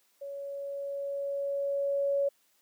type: tone with level ramp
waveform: sine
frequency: 560 Hz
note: C#5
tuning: 18 cents sharp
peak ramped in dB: -37 to -24 dBFS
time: 0.21-2.29 s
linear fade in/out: 10 ms
effects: white hiss -69 dBFS RMS until 2.61 s + high-pass 200 Hz 12 dB/octave